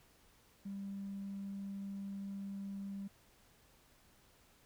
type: tone with tanh clipping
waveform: triangle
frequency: 197.5 Hz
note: G3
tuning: 13 cents sharp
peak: -40 dBFS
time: 0.65-3.08 s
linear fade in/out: 10 ms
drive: 1 dB
effects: pink hiss -67 dBFS RMS until 4.65 s

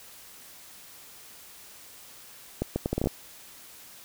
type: accelerating click train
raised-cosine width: 2 ms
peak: -13 dBFS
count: 9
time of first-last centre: 2.62-3.072 s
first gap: 140 ms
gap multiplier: 0.71
effects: white hiss -49 dBFS RMS until 4.04 s

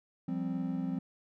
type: chord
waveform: triangle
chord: F suspended second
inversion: none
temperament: equal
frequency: 174.61 / 196 / 261.6 Hz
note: F3 / G3 / C4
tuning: 0 / 0 / 0 cents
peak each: -34 / -36 / -33 dBFS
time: 0.28-0.99 s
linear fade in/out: 5 ms
effects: none

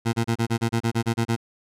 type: tone bursts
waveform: 20% pulse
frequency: 115.5 Hz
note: A#2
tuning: 16 cents flat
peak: -15 dBFS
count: 12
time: 0.05-1.364 s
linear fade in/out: 20 ms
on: 82 ms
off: 30 ms
effects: low-pass 11000 Hz 12 dB/octave

